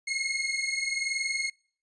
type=tone pair together; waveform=sawtooth; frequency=2152 / 2173 Hz; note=C7 / C#7; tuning=+48 / -35 cents; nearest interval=unison; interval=17 cents; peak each=-27 / -28 dBFS; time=0.07-1.5 s; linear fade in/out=10 ms; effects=noise-tail reverb RT60 0.5 s tail -26 dB re dry + resampled to 22050 Hz